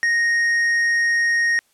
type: tone with tanh clipping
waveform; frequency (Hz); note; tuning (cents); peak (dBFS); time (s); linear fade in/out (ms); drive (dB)
triangle; 1864.7; A#6; 0; -17; 0.03-1.59; 0; 10
effects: white hiss -62 dBFS RMS until 1.73 s + low-pass 12000 Hz 12 dB/octave